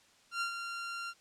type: tone with ADSR envelope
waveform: sawtooth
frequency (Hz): 1383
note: F6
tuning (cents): -17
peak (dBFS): -27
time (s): 0.31-1.14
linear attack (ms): 99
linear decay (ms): 100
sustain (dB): -7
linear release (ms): 51
effects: white hiss -64 dBFS RMS until 1.2 s + low-pass 7000 Hz 12 dB/octave